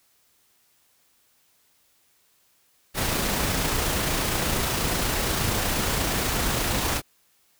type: noise with amplitude modulation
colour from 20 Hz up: pink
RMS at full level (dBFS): -24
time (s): 2.94-7.02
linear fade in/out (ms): 50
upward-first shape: sine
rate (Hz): 28.4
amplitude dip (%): 25
effects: white hiss -64 dBFS RMS until 7.59 s